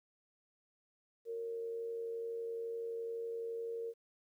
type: tone with amplitude modulation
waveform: sine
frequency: 461.2 Hz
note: A#4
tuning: 19 cents flat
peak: -36 dBFS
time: 1.25-3.94 s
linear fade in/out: 50 ms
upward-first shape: sine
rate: 91.8 Hz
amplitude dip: 40%
effects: 12-bit